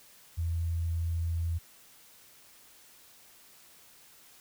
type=tone with sample-and-hold; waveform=sine; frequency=83.6 Hz; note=E2; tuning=25 cents sharp; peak=-28 dBFS; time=0.37-1.59 s; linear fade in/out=20 ms; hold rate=11025 Hz; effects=white hiss -57 dBFS RMS until 4.4 s